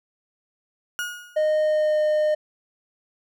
35% pulse tone with exponential decay, 1442 Hz, F#6, 45 cents flat, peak -22 dBFS, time 0.99-1.55 s, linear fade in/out 0 ms, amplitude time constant 120 ms
triangle tone with pitch glide, 616 to 610 Hz, D#5 to D#5, -17 to -34 cents, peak -16 dBFS, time 1.36-2.35 s, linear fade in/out 10 ms, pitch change -17 cents, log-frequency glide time 1.6-2.02 s
effects none

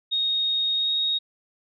sine tone with pitch glide, 3729 to 3753 Hz, A#7 to A#7, 0 to +11 cents, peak -21 dBFS, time 0.11-1.19 s, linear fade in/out 20 ms, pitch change +11 cents, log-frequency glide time 0.74-0.93 s, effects none

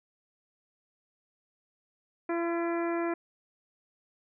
harmonic tone with a mistuned harmonic, 339.1 Hz, E4, 49 cents sharp, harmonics 1 / 2 / 3 / 4 / 5 / 6 / 7, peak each -29 / -35 / -39 / -41 / -43 / -45 / -46 dBFS, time 2.29-3.14 s, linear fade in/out 5 ms, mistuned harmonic 6, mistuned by -27 cents, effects none

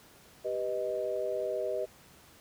sine chord, G augmented, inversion none, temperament equal, 392 / 493.9 / 622.3 Hz, G4 / B4 / D#5, 0 / 0 / 0 cents, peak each -36 / -35 / -33 dBFS, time 0.44-1.86 s, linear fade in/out 20 ms, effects pink hiss -57 dBFS RMS until 2.4 s + high-pass 60 Hz 12 dB/octave

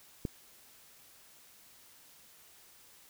click, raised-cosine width 3 ms, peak -20 dBFS, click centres 0.252 s, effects white hiss -59 dBFS RMS until 3.09 s

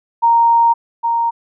sine tone pair in turn, 930 / 930 Hz, A#5 / A#5, -4 / -4 cents, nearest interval unison, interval 0 cents, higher neither, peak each -8 / -13 dBFS, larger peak first, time 0.22-0.74 / 1.03-1.31 s, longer first, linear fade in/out 20 ms, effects none

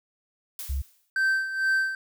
blue noise with exponential decay, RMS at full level -34 dBFS, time 0.59-1.1 s, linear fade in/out 1 ms, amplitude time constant 110 ms
sine tone, 67.9 Hz, C#2, 35 cents flat, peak -25 dBFS, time 0.69-0.82 s, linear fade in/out 10 ms
triangle tone with tremolo, 1555 Hz, G6, 14 cents flat, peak -18 dBFS, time 1.16-1.95 s, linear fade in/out 2 ms, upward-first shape sine, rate 2.2 Hz, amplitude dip 70%
effects none

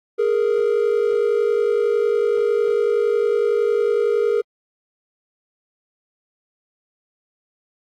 triangle tone pair together, 415.3 / 466.2 Hz, G#4 / A#4, 0 / 0 cents, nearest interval major second, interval 200 cents, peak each -16 dBFS, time 0.18-4.42 s, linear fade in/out 20 ms, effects tanh soft clip ceiling -8 dBFS + AAC 48 kbps

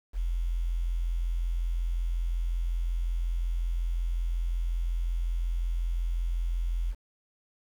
sine tone with quantisation, 42.74 Hz, F1, 37 cents flat, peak -26 dBFS, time 0.13-6.95 s, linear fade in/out 50 ms, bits 9, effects none

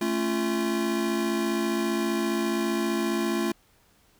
square chord, A augmented, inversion none, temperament just, 220 / 275 / 343.8 Hz, A3 / C#4 / E#4, 0 / -14 / -27 cents, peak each -29 / -33 / -28 dBFS, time 0.01-3.52 s, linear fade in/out 5 ms, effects pink hiss -62 dBFS RMS until 4.19 s

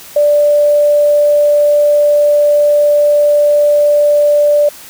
sine tone, 587.3 Hz, D5, in tune, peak -6 dBFS, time 0.16-4.69 s, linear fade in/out 5 ms, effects white hiss -34 dBFS RMS until 4.89 s

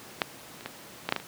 clicks, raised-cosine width 0.3 ms, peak -7 / -26 / -17 / -11 / -6 / -12 / -24 dBFS, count 7, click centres 0.218 / 0.609 / 0.66 / 1.09 / 1.124 / 1.163 / 1.2 s, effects pink hiss -46 dBFS RMS until 1.27 s + high-pass 150 Hz 12 dB/octave

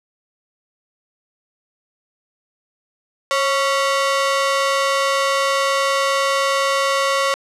sawtooth ring-modulated tone, 830.6 Hz, G#5, in tune, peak -9 dBFS, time 3.31-7.34 s, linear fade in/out 0 ms, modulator 285 Hz, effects low-pass 8000 Hz 12 dB/octave

